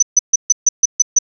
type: tone bursts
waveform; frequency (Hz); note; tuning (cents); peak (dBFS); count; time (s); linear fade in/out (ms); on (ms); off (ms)
sine; 6000; F#8; +23; -6; 8; 0-1.188; 5; 26; 140
effects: none